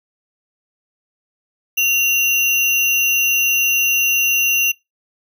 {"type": "tone with sample-and-hold", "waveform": "sine", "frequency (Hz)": 2767, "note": "F7", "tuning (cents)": -17, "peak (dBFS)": -13, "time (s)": [1.77, 4.72], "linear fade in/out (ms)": 10, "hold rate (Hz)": 8820, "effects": ["noise-tail reverb RT60 0.2 s tail -23 dB re dry"]}